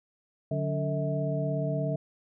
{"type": "tone cluster", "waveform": "sine", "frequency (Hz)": [146.7, 183.5, 282.8, 449.9, 643], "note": ["D3", "F#3", "C#4", "A4", "E5"], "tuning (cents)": [-2, -14, 35, 39, -43], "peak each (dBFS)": [-29, -37, -37, -37, -32], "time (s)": [0.51, 1.96], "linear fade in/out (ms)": 5, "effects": []}